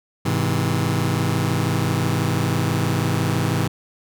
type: chord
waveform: sawtooth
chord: Ab augmented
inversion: none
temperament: just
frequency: 103.83 / 129.78 / 162.23 Hz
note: Ab2 / C3 / E3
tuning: 0 / -14 / -27 cents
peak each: -19 dBFS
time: 0.25-3.68 s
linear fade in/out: 10 ms
effects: none